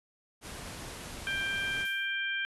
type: low-pass noise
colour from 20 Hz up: pink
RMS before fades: -43 dBFS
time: 0.41-1.87 s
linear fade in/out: 50 ms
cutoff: 12000 Hz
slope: 96 dB/octave
type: harmonic tone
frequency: 790 Hz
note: G5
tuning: 13 cents sharp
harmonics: 2 / 3 / 4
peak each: -32 / -36 / -38 dBFS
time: 1.27-2.45 s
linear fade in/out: 0 ms
type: noise with exponential decay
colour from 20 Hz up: blue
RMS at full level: -45 dBFS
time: 1.85-2.29 s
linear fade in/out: 2 ms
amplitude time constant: 95 ms
effects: resampled to 32000 Hz